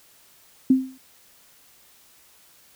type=tone with exponential decay; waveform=sine; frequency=261.6 Hz; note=C4; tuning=in tune; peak=-10 dBFS; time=0.7-0.98 s; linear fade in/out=5 ms; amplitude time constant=59 ms; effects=white hiss -55 dBFS RMS until 2.75 s